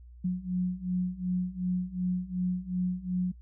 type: beating tone pair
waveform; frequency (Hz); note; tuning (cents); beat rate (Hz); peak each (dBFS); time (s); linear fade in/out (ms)
sine; 180 / 182.7; F#3 / F#3; -47 / -22; 2.7; -32 / -30; 0.24-3.32; 10
effects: noise-tail reverb RT60 0.1 s tail -26 dB re dry + added 60 Hz sine -47 dBFS peak until 3.41 s